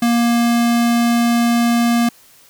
square tone, 235.8 Hz, A#3, 20 cents sharp, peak -13 dBFS, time 0.02-2.09 s, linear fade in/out 5 ms, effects white hiss -48 dBFS RMS until 2.49 s

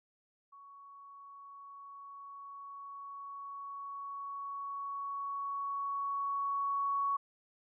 sine tone with level ramp, 1117 Hz, C#6, 13 cents sharp, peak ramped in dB -52 to -29 dBFS, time 0.52-7.17 s, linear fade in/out 10 ms, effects none

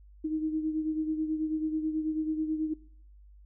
sine beating tone pair, 311.3 / 320.5 Hz, D#4 / E4, +1 / -49 cents, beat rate 9.2 Hz, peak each -29 / -36 dBFS, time 0.24-2.74 s, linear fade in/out 10 ms, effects noise-tail reverb RT60 0.7 s tail -24 dB re dry + added 50 Hz sine -51 dBFS peak until 3.45 s

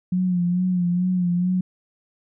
sine tone with vibrato, 179.3 Hz, F3, 46 cents sharp, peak -18 dBFS, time 0.12-1.61 s, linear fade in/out 5 ms, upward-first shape sine, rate 2.3 Hz, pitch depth 47 cents each way, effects none

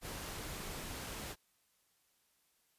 pink noise, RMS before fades -44 dBFS, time 0.01-1.36 s, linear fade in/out 50 ms, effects white hiss -75 dBFS RMS until 2.78 s + resampled to 32000 Hz

